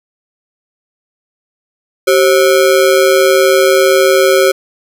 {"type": "ring-modulated tone", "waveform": "square", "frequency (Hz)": 460.7, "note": "A#4", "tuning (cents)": -20, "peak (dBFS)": -4, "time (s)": [2.07, 4.52], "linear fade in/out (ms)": 10, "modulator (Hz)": 76.3, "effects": []}